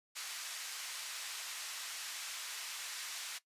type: band-pass noise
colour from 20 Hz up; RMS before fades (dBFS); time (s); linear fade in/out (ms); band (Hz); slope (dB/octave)
white; -44; 0.15-3.39; 20; 1200 to 7300; 12
effects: noise-tail reverb RT60 0.1 s tail -17 dB re dry + resampled to 32000 Hz